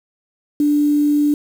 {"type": "tone with quantisation", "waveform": "sine", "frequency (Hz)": 293.7, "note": "D4", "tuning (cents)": 0, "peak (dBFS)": -12, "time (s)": [0.6, 1.34], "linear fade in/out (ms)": 2, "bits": 6, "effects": []}